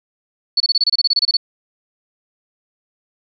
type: tone bursts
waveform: sine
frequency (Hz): 4440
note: C#8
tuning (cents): +2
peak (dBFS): -11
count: 14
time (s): 0.57-1.37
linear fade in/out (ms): 5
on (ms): 33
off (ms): 26
effects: none